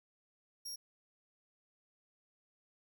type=tone; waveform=sawtooth; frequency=5588 Hz; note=F8; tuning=in tune; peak=-39 dBFS; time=0.65-0.76 s; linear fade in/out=10 ms; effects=none